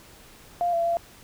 sine tone with pitch steps, 699 / 677 / 682 Hz, F5 / E5 / F5, +1 / +46 / -41 cents, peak -21 dBFS, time 0.61-0.97 s, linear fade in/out 0 ms, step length 120 ms, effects pink hiss -50 dBFS RMS until 1.23 s

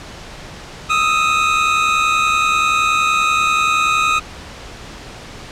25% pulse tone pair together, 1248 / 1318.5 Hz, D#6 / E6, +5 / 0 cents, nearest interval minor second, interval 95 cents, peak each -10 / -16 dBFS, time 0.89-4.2 s, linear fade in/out 20 ms, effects pink hiss -34 dBFS RMS until 5.51 s + low-pass 6000 Hz 12 dB/octave

